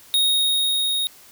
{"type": "tone with level ramp", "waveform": "square", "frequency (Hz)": 3741, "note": "A#7", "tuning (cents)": 5, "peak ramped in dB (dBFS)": [-16, -21], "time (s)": [0.14, 1.07], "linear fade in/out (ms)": 0, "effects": ["white hiss -48 dBFS RMS until 1.31 s"]}